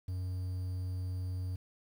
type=tone with quantisation; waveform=triangle; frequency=91.8 Hz; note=F#2; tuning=13 cents flat; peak=-32 dBFS; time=0.08-1.56 s; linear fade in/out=5 ms; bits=10; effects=none